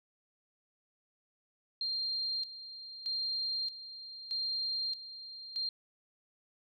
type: tone with tremolo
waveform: sine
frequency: 4190 Hz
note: C8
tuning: 2 cents sharp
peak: -32 dBFS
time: 1.81-5.69 s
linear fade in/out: 2 ms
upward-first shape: square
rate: 0.8 Hz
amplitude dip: 75%
effects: none